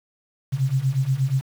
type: beating tone pair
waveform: sine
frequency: 128.6 / 137 Hz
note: C3 / C#3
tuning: -30 / -20 cents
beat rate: 8.4 Hz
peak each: -23 / -21 dBFS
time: 0.52-1.42 s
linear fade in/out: 20 ms
effects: 7-bit